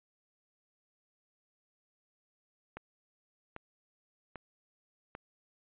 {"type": "click train", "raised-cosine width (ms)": 0.5, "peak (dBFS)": -27, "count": 4, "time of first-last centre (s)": [2.77, 5.151], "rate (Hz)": 1.26, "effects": ["resampled to 8000 Hz"]}